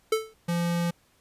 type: tone with exponential decay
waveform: square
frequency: 440 Hz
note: A4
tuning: in tune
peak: -19 dBFS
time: 0.12-0.34 s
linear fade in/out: 5 ms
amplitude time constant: 47 ms
type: tone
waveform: square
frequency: 171.8 Hz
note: F3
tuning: 28 cents flat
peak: -25 dBFS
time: 0.48-0.91 s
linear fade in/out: 10 ms
effects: pink hiss -64 dBFS RMS until 1.2 s + resampled to 32000 Hz